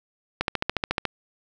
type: click train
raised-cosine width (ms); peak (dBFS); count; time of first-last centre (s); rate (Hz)
0.3; -7; 10; 0.41-1.053; 14
effects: none